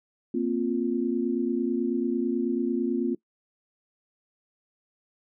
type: chord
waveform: sine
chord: Bb suspended second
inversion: none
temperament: just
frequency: 233.1 / 262.2 / 349.6 Hz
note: Bb3 / C4 / F4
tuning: 0 / +4 / +2 cents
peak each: -28 dBFS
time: 0.34-3.15 s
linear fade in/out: 5 ms
effects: noise-tail reverb RT60 0.1 s tail -22 dB re dry